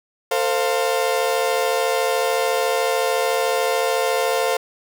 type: chord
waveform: 35% pulse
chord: F major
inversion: first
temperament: equal with one note detuned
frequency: 449.5 / 523.3 / 698.5 Hz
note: A4 / C5 / F5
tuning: +37 / 0 / 0 cents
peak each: -21 / -20 / -22 dBFS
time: 0.31-4.57 s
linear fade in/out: 5 ms
effects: none